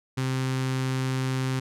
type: tone with notch filter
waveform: sawtooth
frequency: 130.81 Hz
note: C3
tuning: in tune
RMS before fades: -27 dBFS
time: 0.17-1.6 s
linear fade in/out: 10 ms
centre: 620 Hz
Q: 1.4
effects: low-pass 10000 Hz 12 dB/octave